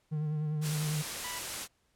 triangle tone with vibrato, 152.4 Hz, D#3, 36 cents flat, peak -28 dBFS, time 0.11-1.03 s, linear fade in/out 20 ms, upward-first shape triangle, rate 10 Hz, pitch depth 41 cents each way
white noise, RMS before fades -37 dBFS, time 0.61-1.68 s, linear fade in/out 50 ms
20% pulse tone, 986 Hz, B5, 3 cents flat, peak -35 dBFS, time 1.24-1.39 s, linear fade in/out 5 ms
effects pink hiss -73 dBFS RMS until 1.95 s + low-pass 11000 Hz 12 dB/octave

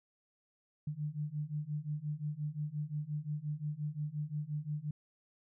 sine beating tone pair, 146.83 / 152.53 Hz, D3 / D#3, 0 / -34 cents, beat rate 5.7 Hz, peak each -39 / -38 dBFS, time 0.87-4.91 s, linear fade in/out 5 ms, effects none

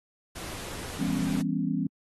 pink noise, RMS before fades -39 dBFS, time 0.35-1.42 s, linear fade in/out 10 ms
sine chord, C# half-diminished seventh, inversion first, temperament just, 166.31 / 199.57 / 249.5 / 277.2 Hz, E3 / G3 / B3 / C#4, +16 / +31 / +18 / 0 cents, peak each -31 dBFS, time 0.99-1.87 s, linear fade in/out 5 ms
effects AAC 32 kbps

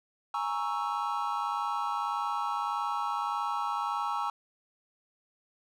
triangle chord, A# half-diminished seventh, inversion third, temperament equal, 830.6 / 932.3 / 1108.7 / 1318.5 Hz, G#5 / A#5 / C#6 / E6, 0 / 0 / 0 / 0 cents, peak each -33 dBFS, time 0.34-4.3 s, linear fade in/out 2 ms, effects none

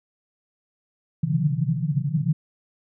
white band-pass noise, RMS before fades -23 dBFS, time 1.23-2.33 s, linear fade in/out 5 ms, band 130 to 170 Hz, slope 96 dB/octave, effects none

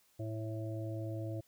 harmonic tone, 110 Hz, A2, in tune, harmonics 1 / 3 / 5 / 6, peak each -38 / -43 / -47 / -48 dBFS, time 0.19-1.41 s, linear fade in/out 10 ms, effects white hiss -70 dBFS RMS until 1.47 s

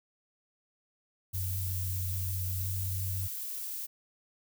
violet noise, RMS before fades -38 dBFS, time 1.33-3.87 s, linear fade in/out 20 ms
sine tone with pitch glide, 92.2 to 94.3 Hz, F#2 to F#2, -6 to +33 cents, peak -32 dBFS, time 1.33-3.28 s, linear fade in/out 20 ms, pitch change +39 cents, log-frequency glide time 2.62-2.67 s
effects none

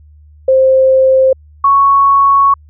sine tone pair in turn, 526 / 1109.7 Hz, C5 / C#6, +9 / +2 cents, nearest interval octave + minor second, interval 1293 cents, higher second, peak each -5 dBFS, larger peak neither, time 0.48-1.33 / 1.64-2.54 s, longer second, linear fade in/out 5 ms, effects added 75 Hz sine -38 dBFS peak until 2.69 s

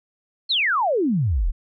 sine exponential sweep, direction down, 4435 to 31.95 Hz, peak -17 dBFS, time 0.49-1.52 s, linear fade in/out 20 ms, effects MP3 96 kbps

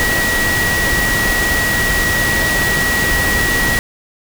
sine tone in noise, 1919 Hz, A#6, 50 cents sharp, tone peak -15 dBFS, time 0-3.79 s, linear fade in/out 0 ms, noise pink, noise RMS -18 dBFS, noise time 0-3.79 s, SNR 0 dB, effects none

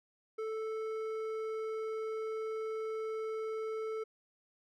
triangle tone with hard clipping, 439.7 Hz, A4, 1 cent flat, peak -37 dBFS, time 0.38-4.04 s, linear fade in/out 10 ms, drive 12 dB, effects none

